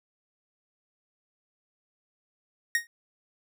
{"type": "tone with exponential decay", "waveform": "45% pulse", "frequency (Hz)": 1866, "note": "A#6", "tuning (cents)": 1, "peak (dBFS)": -19, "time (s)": [2.75, 2.87], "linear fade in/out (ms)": 1, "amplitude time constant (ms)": 26, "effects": []}